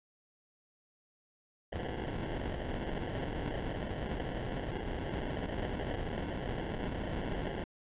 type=noise with sample-and-hold; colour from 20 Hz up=pink; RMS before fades=-37 dBFS; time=1.72-7.64 s; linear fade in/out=5 ms; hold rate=1225 Hz; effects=resampled to 8000 Hz